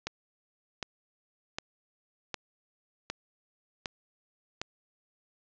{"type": "click train", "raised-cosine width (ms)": 0.2, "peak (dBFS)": -16, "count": 7, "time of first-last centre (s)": [0.07, 4.615], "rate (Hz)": 1.32, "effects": ["resampled to 16000 Hz", "9-bit"]}